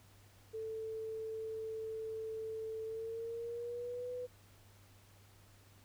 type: tone with pitch glide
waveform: sine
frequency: 441.9 to 496 Hz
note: A4 to B4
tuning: +7 to +7 cents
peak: -39 dBFS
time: 0.53-4.27 s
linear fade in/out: 20 ms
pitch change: +200 cents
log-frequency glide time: 2.85-4.1 s
effects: added 99 Hz sine -62 dBFS peak until 5.84 s + pink hiss -65 dBFS RMS until 5.84 s